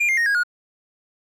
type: tone with pitch steps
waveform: triangle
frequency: 2400 / 2114 / 1861.4 / 1639.2 / 1443.6 Hz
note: D7 / C7 / A#6 / G#6 / F#6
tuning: +37 / +17 / -3 / -23 / -43 cents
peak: -15 dBFS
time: 0-0.435 s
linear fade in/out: 10 ms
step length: 87 ms
effects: none